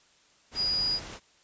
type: tone in noise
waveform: sine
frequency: 4900 Hz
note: D#8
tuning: 27 cents flat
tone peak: -25 dBFS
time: 0.55-1 s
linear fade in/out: 50 ms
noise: pink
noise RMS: -41 dBFS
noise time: 0.51-1.2 s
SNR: +13 dB
effects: white hiss -62 dBFS RMS until 1.43 s + resampled to 16000 Hz